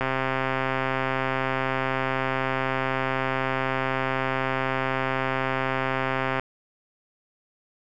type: click train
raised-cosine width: 0.5 ms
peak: -10 dBFS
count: 844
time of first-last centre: 0.01-6.396 s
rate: 132 Hz
effects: none

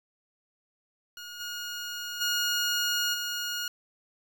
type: tone with level steps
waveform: 15% pulse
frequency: 1435 Hz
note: F6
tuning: 47 cents sharp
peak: -34 / -28 / -19 / -24 dBFS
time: 1.17-3.68 s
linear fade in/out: 2 ms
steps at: 1.39 / 2.2 / 3.13 s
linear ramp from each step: 20 ms
effects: 9-bit

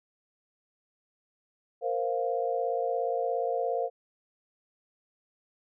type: chord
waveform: sine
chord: Bb suspended second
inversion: none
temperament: equal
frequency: 466.2 / 523.3 / 698.5 Hz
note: Bb4 / C5 / F5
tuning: 0 / 0 / 0 cents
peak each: -31 dBFS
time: 1.81-3.9 s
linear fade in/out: 50 ms
effects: none

